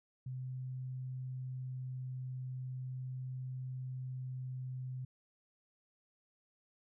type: tone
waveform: sine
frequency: 128.6 Hz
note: C3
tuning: 30 cents flat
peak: -39 dBFS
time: 0.26-5.05 s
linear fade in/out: 5 ms
effects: none